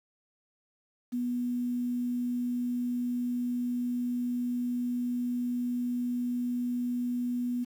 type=tone with quantisation; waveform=sine; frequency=244.4 Hz; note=B3; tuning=18 cents flat; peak=-28 dBFS; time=1.12-7.65 s; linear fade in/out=20 ms; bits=9; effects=none